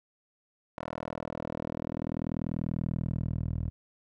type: tone with band-pass filter sweep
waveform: 10% pulse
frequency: 40.36 Hz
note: E1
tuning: 36 cents flat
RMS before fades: -34 dBFS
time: 0.78-3.7 s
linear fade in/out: 0 ms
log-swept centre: 860 to 83 Hz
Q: 1.1
effects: none